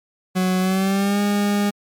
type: tone with pitch glide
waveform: 40% pulse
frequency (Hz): 185 to 204.1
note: F#3 to G#3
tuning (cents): 0 to -30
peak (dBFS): -16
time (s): 0.35-1.71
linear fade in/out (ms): 20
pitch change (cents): +170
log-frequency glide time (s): 0.6-1.2
effects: MP3 96 kbps